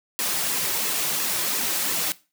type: noise with flanger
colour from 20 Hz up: white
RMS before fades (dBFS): -25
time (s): 0.19-2.12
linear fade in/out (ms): 0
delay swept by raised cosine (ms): 1.3 to 4.4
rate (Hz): 2.9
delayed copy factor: -0.55
effects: noise-tail reverb RT60 0.3 s tail -19 dB re dry + high-pass 150 Hz 12 dB/octave